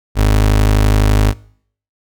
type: tone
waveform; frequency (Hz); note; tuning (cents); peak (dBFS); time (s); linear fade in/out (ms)
30% pulse; 51.91; G#1; 0; -6; 0.15-1.34; 50
effects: noise-tail reverb RT60 0.6 s tail -23 dB re dry